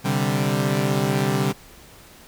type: chord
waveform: sawtooth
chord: C suspended second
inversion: none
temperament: equal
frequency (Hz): 130.81 / 146.83 / 196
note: C3 / D3 / G3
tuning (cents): 0 / 0 / 0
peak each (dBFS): -20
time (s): 0.04-1.53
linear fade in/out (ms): 20
effects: pink hiss -47 dBFS RMS until 2.27 s